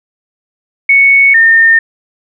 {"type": "tone pair in turn", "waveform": "sine", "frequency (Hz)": [2217, 1818.4], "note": ["C#7", "A#6"], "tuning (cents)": [0, -43], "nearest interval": "minor third", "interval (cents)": 343, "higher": "first", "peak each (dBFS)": -3, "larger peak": "neither", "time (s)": [[0.89, 1.34], [1.34, 1.79]], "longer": "neither", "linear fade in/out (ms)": 5, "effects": []}